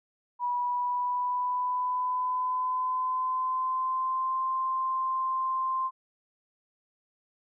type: tone with pitch glide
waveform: sine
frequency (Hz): 976 to 1046.1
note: B5 to C6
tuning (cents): -21 to -1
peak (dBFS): -26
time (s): 0.39-5.91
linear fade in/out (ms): 50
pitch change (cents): +120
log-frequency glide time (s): 0.55-4.41
effects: none